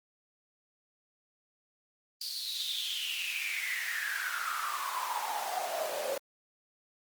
pink noise with high-pass filter sweep, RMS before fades -35 dBFS, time 2.21-6.18 s, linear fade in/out 5 ms, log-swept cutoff 4700 to 520 Hz, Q 9.1, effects Opus 32 kbps

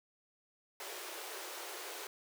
pink high-pass noise, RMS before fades -45 dBFS, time 0.8-2.07 s, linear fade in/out 2 ms, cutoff 340 Hz, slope 96 dB/octave, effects none

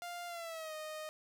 sawtooth tone with pitch glide, 699 to 619.2 Hz, F5 to D#5, +1 to -9 cents, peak -38 dBFS, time 0.02-1.09 s, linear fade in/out 0 ms, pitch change -210 cents, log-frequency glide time 0.27-0.74 s, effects none

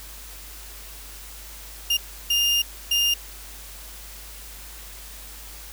35% pulse tone bursts at uneven times, 2816 Hz, F7, 14 cents sharp, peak -17 dBFS, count 3, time 1.9-1.97 / 2.3-2.62 / 2.91-3.14 s, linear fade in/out 5 ms, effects added 50 Hz sine -42 dBFS peak until 5.72 s + white hiss -42 dBFS RMS until 5.72 s

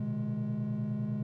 triangle tone cluster, 119.1 / 128.9 / 152.8 / 209.2 Hz, A#2 / C3 / D#3 / G#3, +38 / -26 / -31 / +13 cents, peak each -36 / -34 / -37 / -31 dBFS, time 0-1.23 s, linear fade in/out 5 ms, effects tanh soft clip ceiling -22 dBFS

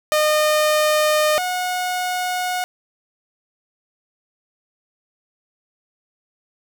sawtooth tone pair in turn, 610 / 728 Hz, D#5 / F#5, -34 / -28 cents, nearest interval minor third, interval 306 cents, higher second, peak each -11 / -17 dBFS, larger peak first, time 0.12-1.38 / 1.38-2.64 s, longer neither, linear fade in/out 0 ms, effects none

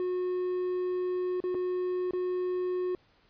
triangle tone with dropouts, 363.5 Hz, F#4, 31 cents flat, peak -26 dBFS, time 0-2.95 s, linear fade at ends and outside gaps 1 ms, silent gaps 1.403-1.439 / 1.545-1.55 / 2.109-2.134 s, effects pink hiss -65 dBFS RMS until 3.29 s + resampled to 11025 Hz

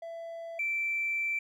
triangle tone pair in turn, 667 / 2337 Hz, E5 / D7, +20 / -9 cents, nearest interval octave + minor seventh, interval 2171 cents, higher second, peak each -36 / -25 dBFS, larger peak second, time 0.02-0.59 / 0.59-1.39 s, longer second, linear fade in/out 5 ms, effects tanh soft clip ceiling -26 dBFS

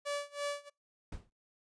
sawtooth tone with tremolo, 576 Hz, D5, 34 cents flat, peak -29 dBFS, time 0.05-0.7 s, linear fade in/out 20 ms, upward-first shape sine, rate 3 Hz, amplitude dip 95%
brown noise with exponential decay, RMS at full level -36 dBFS, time 1.12-1.3 s, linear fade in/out 5 ms, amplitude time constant 38 ms
effects noise-tail reverb RT60 0.2 s tail -24 dB re dry + resampled to 22050 Hz

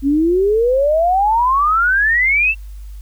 sine exponential sweep, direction up, 268.1 to 2720 Hz, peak -11 dBFS, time 0.02-2.55 s, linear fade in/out 50 ms, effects added 50 Hz sine -29 dBFS peak until 3.01 s + white hiss -53 dBFS RMS until 3.01 s

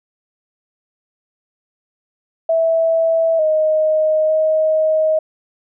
sine tone with pitch steps, 655 / 623 / 628 Hz, E5 / D#5 / D#5, -11 / +2 / +16 cents, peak -12 dBFS, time 2.49-5.19 s, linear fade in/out 5 ms, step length 900 ms, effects none

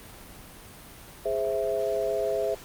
sine chord, Ab augmented, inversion none, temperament equal, 415.3 / 523.3 / 659.3 Hz, Ab4 / C5 / E5, 0 / 0 / 0 cents, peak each -29 / -30 / -28 dBFS, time 1.25-2.55 s, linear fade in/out 10 ms, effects pink hiss -46 dBFS RMS until 2.64 s + Opus 32 kbps

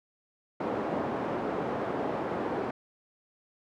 pink band-pass noise, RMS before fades -32 dBFS, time 0.6-2.71 s, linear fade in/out 5 ms, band 270 to 880 Hz, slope 12 dB/octave, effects none

